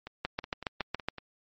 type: two click trains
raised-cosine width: 0.3 ms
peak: -24 / -14 dBFS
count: 7 / 7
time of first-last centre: 0.07-1.183 / 0.25-1.086 s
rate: 5.39 / 7.18 Hz
effects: MP3 32 kbps